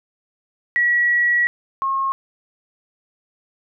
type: tone pair in turn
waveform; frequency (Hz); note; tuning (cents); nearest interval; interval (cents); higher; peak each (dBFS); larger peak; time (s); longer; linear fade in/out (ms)
sine; 1926 / 1080.9; B6 / C#6; -44 / -44; minor seventh; 1000; first; -14 / -18; first; 0.76-1.47 / 1.82-2.12; first; 0
effects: none